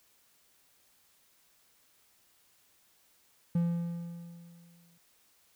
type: tone with exponential decay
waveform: triangle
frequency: 170.7 Hz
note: F3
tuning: 39 cents flat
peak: -22 dBFS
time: 3.55-4.98 s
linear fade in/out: 5 ms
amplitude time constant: 310 ms
effects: white hiss -67 dBFS RMS until 5.55 s